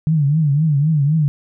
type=tone with vibrato; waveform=sine; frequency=149.7 Hz; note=D3; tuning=33 cents sharp; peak=-12 dBFS; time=0.07-1.28 s; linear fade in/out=0 ms; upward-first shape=triangle; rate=3.9 Hz; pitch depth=160 cents each way; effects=none